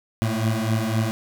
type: beating tone pair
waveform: 25% pulse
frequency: 109 / 112.9 Hz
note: A2 / A2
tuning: -16 / +45 cents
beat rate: 3.9 Hz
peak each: -20 dBFS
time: 0.22-1.11 s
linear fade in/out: 0 ms
effects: none